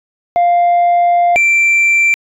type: tone pair in turn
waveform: sine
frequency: 698.5 / 2349 Hz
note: F5 / D7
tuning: 0 / 0 cents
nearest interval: octave + major sixth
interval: 2100 cents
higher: second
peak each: -5 dBFS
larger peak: neither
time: 0.36-1.36 / 1.36-2.14 s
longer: first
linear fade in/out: 0 ms
effects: tanh soft clip ceiling -7 dBFS